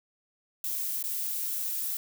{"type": "noise with dropouts", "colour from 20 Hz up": "violet", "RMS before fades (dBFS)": -32, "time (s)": [0.64, 1.97], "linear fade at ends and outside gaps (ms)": 1, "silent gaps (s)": [1.027, 1.039], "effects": []}